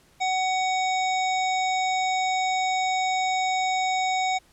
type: harmonic tone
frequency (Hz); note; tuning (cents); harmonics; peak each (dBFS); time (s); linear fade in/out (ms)
750; F#5; +23; 1 / 3 / 5 / 7 / 9 / 10; -23 / -29 / -33 / -41 / -40 / -44; 0.2-4.39; 20
effects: pink hiss -59 dBFS RMS until 4.52 s + low-pass 12000 Hz 12 dB/octave